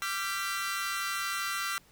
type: chord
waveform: sawtooth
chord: G dominant seventh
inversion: second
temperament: equal with one note detuned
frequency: 1174.7 / 1371.3 / 1568 / 1975.5 Hz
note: D6 / F6 / G6 / B6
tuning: 0 / -32 / 0 / 0 cents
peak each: -34 / -31 / -35 / -34 dBFS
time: 0.02-1.78 s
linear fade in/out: 0 ms
effects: pink hiss -61 dBFS RMS until 1.91 s